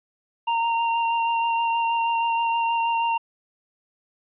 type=tone with vibrato; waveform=square; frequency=924 Hz; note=A#5; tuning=16 cents flat; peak=-21 dBFS; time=0.47-3.18 s; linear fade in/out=10 ms; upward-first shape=sine; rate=6.3 Hz; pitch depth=13 cents each way; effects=resampled to 8000 Hz + 10-bit